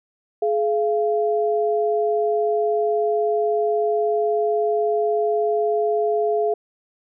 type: tone pair together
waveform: sine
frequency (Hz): 423.7 / 687.4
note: G#4 / F5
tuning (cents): +35 / -28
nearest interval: minor sixth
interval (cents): 837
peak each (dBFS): -19 / -22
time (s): 0.42-6.54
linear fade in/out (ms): 5
effects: none